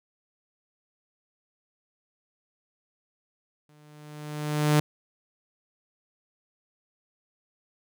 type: tone with exponential growth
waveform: sawtooth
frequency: 150 Hz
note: D3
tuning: 37 cents sharp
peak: -13 dBFS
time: 3.69-4.8 s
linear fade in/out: 2 ms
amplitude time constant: 240 ms
effects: none